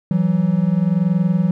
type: tone pair together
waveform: triangle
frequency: 166.7 / 187.57 Hz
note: E3 / F#3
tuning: +20 / +24 cents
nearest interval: major second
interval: 204 cents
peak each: -15 dBFS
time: 0.11-1.51 s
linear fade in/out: 2 ms
effects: none